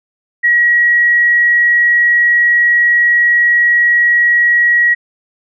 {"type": "tone", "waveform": "sine", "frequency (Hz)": 1910, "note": "A#6", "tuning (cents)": 42, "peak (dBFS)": -7, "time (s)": [0.43, 4.95], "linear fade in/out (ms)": 20, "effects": []}